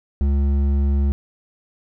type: tone with hard clipping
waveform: sine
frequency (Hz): 70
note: C#2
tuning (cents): +18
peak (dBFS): -17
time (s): 0.21-1.12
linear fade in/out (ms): 0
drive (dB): 8
effects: none